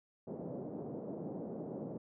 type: band-pass noise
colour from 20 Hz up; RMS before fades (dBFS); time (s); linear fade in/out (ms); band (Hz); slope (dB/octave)
pink; -43; 0.27-1.98; 5; 160 to 600; 24
effects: none